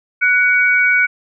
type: tone pair together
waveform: sine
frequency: 1480 / 2254 Hz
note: F#6 / C#7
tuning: 0 / +28 cents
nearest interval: perfect fifth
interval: 728 cents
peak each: -13 dBFS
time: 0.21-1.07 s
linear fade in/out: 20 ms
effects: none